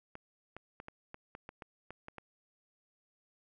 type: clicks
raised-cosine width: 0.5 ms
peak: -30 dBFS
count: 11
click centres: 0.154 / 0.566 / 0.801 / 0.884 / 1.144 / 1.351 / 1.491 / 1.622 / 1.906 / 2.084 / 2.183 s
effects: none